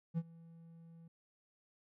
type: tone with ADSR envelope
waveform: triangle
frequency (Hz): 165.8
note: E3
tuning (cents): +10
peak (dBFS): -29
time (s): 0.14-1.08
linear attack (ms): 37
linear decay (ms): 47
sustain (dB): -23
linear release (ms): 5
effects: none